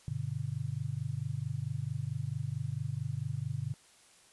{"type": "chord", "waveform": "sine", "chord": "G major", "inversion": "none", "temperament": "just", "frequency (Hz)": [98, 122.5, 147], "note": ["G2", "B2", "D3"], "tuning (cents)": [0, -14, 2], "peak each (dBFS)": [-40, -36, -37], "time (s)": [0.08, 3.74], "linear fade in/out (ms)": 0, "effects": ["white hiss -61 dBFS RMS until 4.32 s", "resampled to 24000 Hz"]}